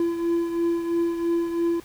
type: beating tone pair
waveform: triangle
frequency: 338.2 / 341.2 Hz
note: E4 / F4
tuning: +44 / -40 cents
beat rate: 3 Hz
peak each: -20 / -28 dBFS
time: 0-1.8 s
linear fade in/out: 2 ms
effects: pink hiss -49 dBFS RMS until 1.84 s